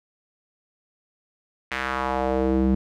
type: tone with band-pass filter sweep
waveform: square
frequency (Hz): 65.41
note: C2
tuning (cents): 0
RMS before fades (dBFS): -23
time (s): 1.71-2.75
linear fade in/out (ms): 5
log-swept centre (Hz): 2100 to 220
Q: 1.9
effects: none